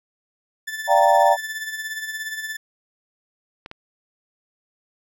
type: tone with tremolo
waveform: 40% pulse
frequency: 1755 Hz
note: A6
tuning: 5 cents flat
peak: -25 dBFS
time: 0.67-2.57 s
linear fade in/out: 10 ms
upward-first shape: sine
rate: 17 Hz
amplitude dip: 55%
type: chord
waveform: sine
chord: G minor seventh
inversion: second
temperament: equal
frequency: 587.3 / 698.5 / 784 / 932.3 Hz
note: D5 / F5 / G5 / Bb5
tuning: 0 / 0 / 0 / 0 cents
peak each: -18 dBFS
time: 0.87-1.37 s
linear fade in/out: 50 ms
type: clicks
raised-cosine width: 0.3 ms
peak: -20 dBFS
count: 2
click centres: 3.661 / 3.714 s
effects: none